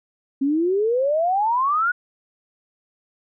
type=exponential sweep; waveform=sine; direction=up; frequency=265.3 to 1480 Hz; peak=-17 dBFS; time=0.41-1.92 s; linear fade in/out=10 ms; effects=none